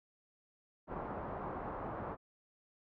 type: low-pass noise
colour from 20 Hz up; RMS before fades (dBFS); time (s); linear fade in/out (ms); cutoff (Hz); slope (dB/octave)
white; -42; 0.87-2.17; 50; 1100; 24
effects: none